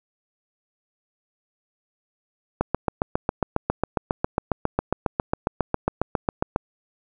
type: click train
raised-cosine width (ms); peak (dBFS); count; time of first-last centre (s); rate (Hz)
1; -6; 30; 2.61-6.561; 7.34
effects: none